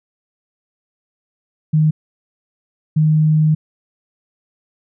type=tone bursts at uneven times; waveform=sine; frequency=154.9 Hz; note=D#3; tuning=7 cents flat; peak=-10 dBFS; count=2; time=1.73-1.91 / 2.96-3.55 s; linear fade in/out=10 ms; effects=none